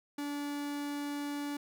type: tone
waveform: 45% pulse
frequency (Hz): 288.8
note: D4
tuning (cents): -29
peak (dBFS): -35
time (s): 0.18-1.57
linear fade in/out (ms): 5
effects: none